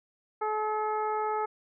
harmonic tone, 429 Hz, A4, 44 cents flat, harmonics 1 / 2 / 3 / 4 / 5, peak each -32 / -30 / -34 / -47 / -47 dBFS, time 0.41-1.46 s, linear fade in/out 10 ms, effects none

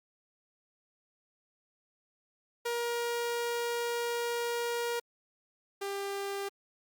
sawtooth tone pair in turn, 473.5 / 397.4 Hz, A#4 / G4, +27 / +24 cents, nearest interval minor third, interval 303 cents, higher first, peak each -27 / -30 dBFS, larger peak first, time 2.65-5 / 5.81-6.49 s, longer first, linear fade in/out 10 ms, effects Opus 48 kbps

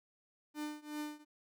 45% pulse tone with tremolo, 299.8 Hz, D4, 36 cents sharp, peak -37 dBFS, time 0.54-1.25 s, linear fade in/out 50 ms, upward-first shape triangle, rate 2.7 Hz, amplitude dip 95%, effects none

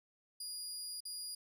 25% pulse tone with dropouts, 4862 Hz, D#8, 41 cents flat, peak -37 dBFS, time 0.4-1.35 s, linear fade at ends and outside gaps 5 ms, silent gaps 1.005-1.052 s, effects none

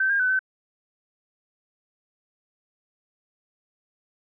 sine tone with pitch steps, 1545 / 1612 / 1507 / 1529 Hz, G6 / G6 / F#6 / G6, -26 / +48 / +31 / -44 cents, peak -19 dBFS, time 0-0.392 s, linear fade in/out 5 ms, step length 98 ms, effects none

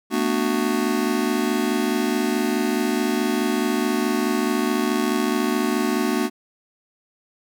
square chord, B minor seventh, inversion third, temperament just, 222.2 / 246.9 / 296.3 / 370.4 Hz, A3 / B3 / D4 / F#4, +17 / 0 / +15 / +2 cents, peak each -26 dBFS, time 0.1-6.3 s, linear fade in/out 50 ms, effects none

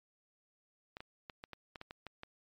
clicks, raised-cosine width 0.3 ms, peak -29 dBFS, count 10, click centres 0.969 / 1.005 / 1.298 / 1.439 / 1.533 / 1.758 / 1.814 / 1.909 / 2.067 / 2.234 s, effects MP3 64 kbps

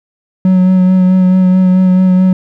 triangle tone with vibrato, 185 Hz, F#3, in tune, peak -3 dBFS, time 0.45-2.33 s, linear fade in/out 2 ms, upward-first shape sine, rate 4.6 Hz, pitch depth 18 cents each way, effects none

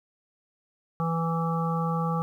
harmonic tone, 165.2 Hz, E3, 4 cents sharp, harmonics 1 / 3 / 5 / 7 / 8, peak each -26 / -34 / -33 / -32 / -39 dBFS, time 1-2.22 s, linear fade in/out 0 ms, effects 10-bit

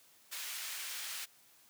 pink high-pass noise, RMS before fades -42 dBFS, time 0.31-1.26 s, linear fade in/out 20 ms, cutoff 2000 Hz, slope 12 dB/octave, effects white hiss -64 dBFS RMS until 1.69 s + high-pass 100 Hz 12 dB/octave

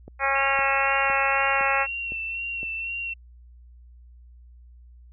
click train, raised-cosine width 2 ms, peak -27 dBFS, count 6, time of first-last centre 0.08-2.631 s, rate 1.96 Hz
harmonic tone, 273.3 Hz, C#4, 24 cents flat, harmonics 2 / 3 / 4 / 5 / 6 / 7 / 8 / 9, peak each -30 / -27 / -29 / -28 / -30 / -28 / -29 / -31 dBFS, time 0.19-1.87 s, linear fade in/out 50 ms
sine tone with vibrato, 2715 Hz, F7, 50 cents flat, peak -28 dBFS, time 0.35-3.14 s, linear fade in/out 10 ms, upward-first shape sine, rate 2 Hz, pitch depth 31 cents each way
effects added 60 Hz sine -46 dBFS peak until 5.12 s

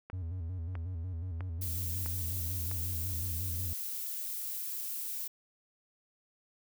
click train, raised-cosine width 0.5 ms, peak -29 dBFS, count 5, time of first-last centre 0.1-2.714 s, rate 1.53 Hz
triangle tone with vibrato, 87 Hz, F2, 6 cents flat, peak -33 dBFS, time 0.13-3.73 s, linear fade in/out 0 ms, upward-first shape square, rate 5.5 Hz, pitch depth 100 cents each way
violet noise, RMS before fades -38 dBFS, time 1.61-5.28 s, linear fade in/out 10 ms
effects none

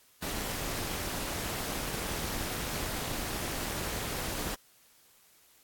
pink noise with amplitude modulation, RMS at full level -32 dBFS, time 0.22-4.55 s, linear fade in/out 5 ms, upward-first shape sine, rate 264 Hz, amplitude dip 70%, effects white hiss -62 dBFS RMS until 5.63 s + AAC 64 kbps

